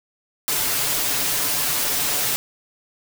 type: noise with comb filter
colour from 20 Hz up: white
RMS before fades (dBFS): -22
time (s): 0.48-2.36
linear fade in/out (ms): 0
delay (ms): 6.9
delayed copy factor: +0.55
effects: none